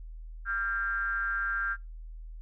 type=ring-modulated tone; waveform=triangle; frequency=107.4 Hz; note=A2; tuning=41 cents flat; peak=-23 dBFS; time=0.45-1.77 s; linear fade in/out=50 ms; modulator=1490 Hz; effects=noise-tail reverb RT60 0.2 s tail -20 dB re dry + added 40 Hz sine -40 dBFS peak until 2.41 s

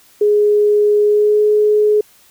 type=tone with pitch glide; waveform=sine; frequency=416.7 to 422 Hz; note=G#4 to G#4; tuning=+6 to +28 cents; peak=-9 dBFS; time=0.21-2.01 s; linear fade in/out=5 ms; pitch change=+22 cents; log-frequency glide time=1.04-1.42 s; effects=white hiss -49 dBFS RMS until 2.3 s

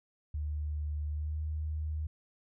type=tone with pitch glide; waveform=sine; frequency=74.9 to 77.09 Hz; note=D2 to D#2; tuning=+35 to -15 cents; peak=-32 dBFS; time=0.34-2.07 s; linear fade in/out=5 ms; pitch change=+50 cents; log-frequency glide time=1.1-1.39 s; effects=none

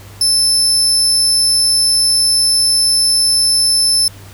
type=tone; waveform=30% pulse; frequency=5274 Hz; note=E8; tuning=in tune; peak=-6 dBFS; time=0.21-4.08 s; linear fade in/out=2 ms; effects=added 99 Hz sine -36 dBFS peak until 4.33 s + pink hiss -40 dBFS RMS until 4.33 s

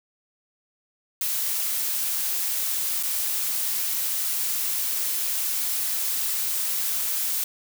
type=noise with dropouts; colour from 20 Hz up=blue; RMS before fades=-26 dBFS; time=1.21-7.44 s; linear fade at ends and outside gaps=2 ms; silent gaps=3.028-3.033 s; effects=none

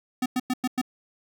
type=tone bursts; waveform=square; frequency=252.9 Hz; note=B3; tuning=41 cents sharp; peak=-23 dBFS; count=5; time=0.22-0.815 s; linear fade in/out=5 ms; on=39 ms; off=100 ms; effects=none

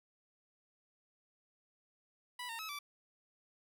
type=tone with pitch steps; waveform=15% pulse; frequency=984 / 915 / 1290 / 1161 Hz; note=B5 / A#5 / E6 / D6; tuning=-7 / -32 / -38 / -20 cents; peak=-35 dBFS; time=2.39-2.79 s; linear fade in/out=5 ms; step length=100 ms; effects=none

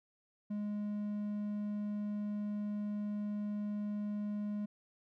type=tone; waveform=triangle; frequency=207.7 Hz; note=G#3; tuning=in tune; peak=-33 dBFS; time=0.5-4.66 s; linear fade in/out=10 ms; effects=none

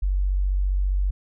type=tone; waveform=sine; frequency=47.45 Hz; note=F#1; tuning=44 cents sharp; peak=-19 dBFS; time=0.02-1.11 s; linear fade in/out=10 ms; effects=none

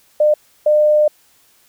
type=tone bursts at uneven times; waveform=sine; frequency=603 Hz; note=D5; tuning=46 cents sharp; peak=-9 dBFS; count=2; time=0.2-0.34 / 0.66-1.08 s; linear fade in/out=5 ms; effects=white hiss -54 dBFS RMS until 1.68 s

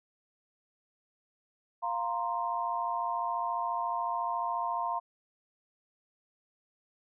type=chord; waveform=sine; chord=F suspended fourth; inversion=none; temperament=equal; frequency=698.5 / 932.3 / 1046.5 Hz; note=F5 / Bb5 / C6; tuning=0 / 0 / 0 cents; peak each=-35 / -33 / -34 dBFS; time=1.82-5 s; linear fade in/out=20 ms; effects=none

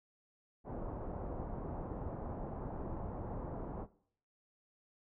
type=low-pass noise; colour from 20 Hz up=pink; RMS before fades=-42 dBFS; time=0.64-3.87 s; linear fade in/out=50 ms; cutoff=950 Hz; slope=24 dB/octave; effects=noise-tail reverb RT60 0.6 s tail -19 dB re dry

